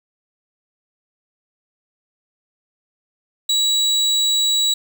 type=tone; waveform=35% pulse; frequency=3900 Hz; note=B7; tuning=23 cents flat; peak=-13 dBFS; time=3.49-4.74 s; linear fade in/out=5 ms; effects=7-bit